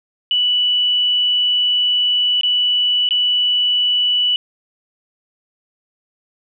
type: tone with dropouts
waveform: sine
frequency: 2960 Hz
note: F#7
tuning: in tune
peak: -13 dBFS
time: 0.31-4.36 s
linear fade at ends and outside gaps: 1 ms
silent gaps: 2.411-2.433 / 3.09-3.108 s
effects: none